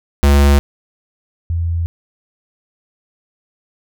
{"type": "tone pair in turn", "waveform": ["square", "sine"], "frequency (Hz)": [70.8, 84.2], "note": ["C#2", "E2"], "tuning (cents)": [37, 37], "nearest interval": "minor third", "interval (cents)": 300, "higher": "second", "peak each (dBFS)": [-8, -15], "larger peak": "first", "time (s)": [[0.23, 0.59], [1.5, 1.86]], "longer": "neither", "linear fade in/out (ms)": 0, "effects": []}